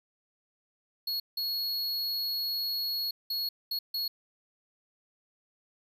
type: tone bursts at uneven times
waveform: square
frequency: 4333 Hz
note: C#8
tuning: 40 cents flat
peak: -30 dBFS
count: 5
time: 1.07-1.2 / 1.37-3.11 / 3.3-3.49 / 3.71-3.79 / 3.94-4.08 s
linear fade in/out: 5 ms
effects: 11-bit